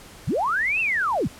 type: linear two-way sweep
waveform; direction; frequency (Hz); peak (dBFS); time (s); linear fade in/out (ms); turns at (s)
sine; up then down; 69.3 to 2740 to 69.3; -20; 0.27-1.28; 10; 0.8
effects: pink hiss -45 dBFS RMS until 1.39 s + low-pass 12000 Hz 12 dB/octave